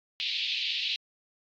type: band-pass noise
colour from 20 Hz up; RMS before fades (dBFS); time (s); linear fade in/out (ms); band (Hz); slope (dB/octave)
white; -31; 0.2-0.96; 0; 2500 to 4200; 48
effects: AAC 64 kbps